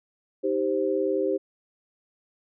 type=chord; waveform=sine; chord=C minor; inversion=first; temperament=just; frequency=314 / 392.4 / 523.3 Hz; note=Eb4 / G4 / C5; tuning=+16 / +2 / 0 cents; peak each=-29 / -25 / -27 dBFS; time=0.43-1.38 s; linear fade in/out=20 ms; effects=none